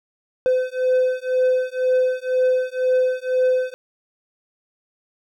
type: beating tone pair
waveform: triangle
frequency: 509 / 511 Hz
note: C5 / C5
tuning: -48 / -41 cents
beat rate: 2 Hz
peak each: -18 dBFS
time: 0.46-3.74 s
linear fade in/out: 0 ms
effects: none